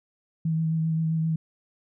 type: tone with vibrato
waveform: sine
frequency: 160.9 Hz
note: E3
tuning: 42 cents flat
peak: -22 dBFS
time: 0.45-1.36 s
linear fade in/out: 5 ms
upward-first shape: sine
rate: 7.6 Hz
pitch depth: 18 cents each way
effects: none